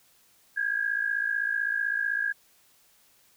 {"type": "tone pair together", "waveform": "sine", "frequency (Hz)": [1609.2, 1665], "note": ["G6", "G#6"], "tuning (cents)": [45, 4], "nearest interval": "minor second", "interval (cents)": 59, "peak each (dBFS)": -28, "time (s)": [0.56, 2.33], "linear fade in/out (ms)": 20, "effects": ["white hiss -62 dBFS RMS until 3.36 s"]}